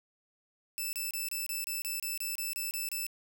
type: tone bursts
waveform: 5% pulse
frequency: 2637 Hz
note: E7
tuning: in tune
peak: -24 dBFS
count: 13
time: 0.78-3.066 s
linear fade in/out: 0 ms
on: 150 ms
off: 28 ms
effects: none